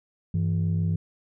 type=tone pair together; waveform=sine; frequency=98 / 164.82 Hz; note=G2 / E3; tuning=0 / 0 cents; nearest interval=major sixth; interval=900 cents; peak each=-23 dBFS; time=0.34-0.96 s; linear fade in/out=5 ms; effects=tanh soft clip ceiling -18 dBFS